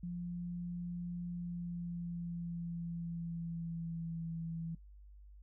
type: tone with pitch glide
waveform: sine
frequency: 174.61 to 164.81 Hz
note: F3 to E3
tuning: 0 to 0 cents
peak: -38 dBFS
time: 0.03-4.75 s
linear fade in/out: 5 ms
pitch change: -100 cents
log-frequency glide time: 1.28-4.32 s
effects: noise-tail reverb RT60 0.1 s tail -21 dB re dry + added 50 Hz sine -53 dBFS peak until 5.42 s